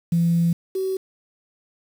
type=tone pair in turn; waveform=sine; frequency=169.2 / 379.8 Hz; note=E3 / F#4; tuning=+45 / +45 cents; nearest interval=octave + major second; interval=1400 cents; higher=second; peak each=-15 / -21 dBFS; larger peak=first; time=0.12-0.53 / 0.75-0.97 s; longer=first; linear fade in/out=5 ms; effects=tanh soft clip ceiling -11 dBFS + 7-bit